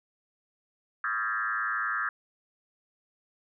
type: tone with frequency modulation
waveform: sine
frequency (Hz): 1480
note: F#6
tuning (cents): 0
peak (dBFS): -27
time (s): 1.04-2.09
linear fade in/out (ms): 2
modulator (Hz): 111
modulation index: 2.6
effects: none